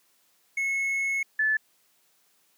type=tone pair in turn; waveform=triangle / sine; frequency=2186 / 1738.4 Hz; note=C#7 / A6; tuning=-25 / -21 cents; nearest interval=major third; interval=396 cents; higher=first; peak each=-23 / -21 dBFS; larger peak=second; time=0.57-1.23 / 1.39-1.57 s; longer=first; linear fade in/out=5 ms; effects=white hiss -66 dBFS RMS until 2.57 s + high-pass 150 Hz 12 dB/octave